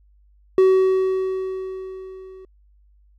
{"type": "tone with level ramp", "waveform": "triangle", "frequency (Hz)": 377.7, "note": "F#4", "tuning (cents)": 36, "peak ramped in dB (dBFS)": [-8, -37], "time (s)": [0.58, 2.45], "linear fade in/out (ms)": 2, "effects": ["added 50 Hz sine -52 dBFS peak until 3.18 s"]}